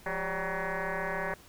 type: tone with frequency modulation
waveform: sine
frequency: 553 Hz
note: C#5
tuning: 4 cents flat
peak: -30 dBFS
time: 0.06-1.34 s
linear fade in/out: 2 ms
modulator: 190 Hz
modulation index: 7.4
effects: pink hiss -55 dBFS RMS until 1.48 s